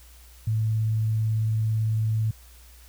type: tone with vibrato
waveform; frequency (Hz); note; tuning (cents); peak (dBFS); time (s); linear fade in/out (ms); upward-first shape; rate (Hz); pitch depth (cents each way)
sine; 110; A2; 0; -21; 0.47-2.31; 5; sine; 18; 10
effects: added 60 Hz sine -48 dBFS peak until 2.88 s + white hiss -54 dBFS RMS until 2.88 s